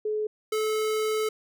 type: tone pair in turn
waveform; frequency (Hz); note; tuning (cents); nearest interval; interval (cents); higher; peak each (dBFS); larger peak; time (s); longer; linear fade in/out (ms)
sine / square; 427 / 433.2; G#4 / A4; +48 / -27; unison; 25; second; -25; neither; 0.05-0.27 / 0.52-1.29; second; 5
effects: none